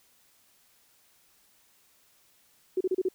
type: tone bursts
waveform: sine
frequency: 372.1 Hz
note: F#4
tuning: 10 cents sharp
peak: -23 dBFS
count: 5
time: 2.77-3.087 s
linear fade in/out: 5 ms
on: 37 ms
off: 33 ms
effects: white hiss -64 dBFS RMS until 3.14 s